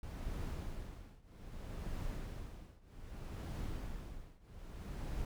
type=noise with tremolo; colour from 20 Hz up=brown; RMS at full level=-40 dBFS; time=0.03-5.25 s; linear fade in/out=2 ms; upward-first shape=triangle; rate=0.63 Hz; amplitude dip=95%; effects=none